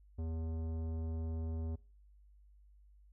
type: tone with tanh clipping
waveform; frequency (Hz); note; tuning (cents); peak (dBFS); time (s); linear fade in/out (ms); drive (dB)
sine; 81; E2; -30; -38; 0.18-1.76; 10; 15
effects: noise-tail reverb RT60 0.4 s tail -24 dB re dry + added 50 Hz sine -59 dBFS peak until 3.12 s